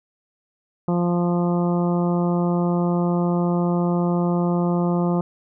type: harmonic tone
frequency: 174.61 Hz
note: F3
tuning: in tune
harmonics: 1 / 2 / 3 / 4 / 5 / 6 / 7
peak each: -19 / -25 / -29 / -31 / -33 / -35 / -36 dBFS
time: 0.88-5.21 s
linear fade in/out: 2 ms
effects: none